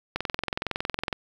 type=click train; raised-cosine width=0.3 ms; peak=-11 dBFS; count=22; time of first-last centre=0.16-1.128 s; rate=21.7 Hz; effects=7-bit